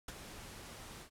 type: noise with ADSR envelope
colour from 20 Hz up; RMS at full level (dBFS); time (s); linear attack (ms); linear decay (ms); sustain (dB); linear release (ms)
pink; -42; 0.08-1.1; 5; 27; -8; 88
effects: low-pass 12000 Hz 12 dB/octave